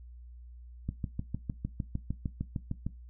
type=click train; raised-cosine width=5 ms; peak=-20 dBFS; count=14; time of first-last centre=0.89-2.866 s; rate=6.58 Hz; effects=noise-tail reverb RT60 0.2 s tail -17 dB re dry + added 60 Hz sine -46 dBFS peak until 3.09 s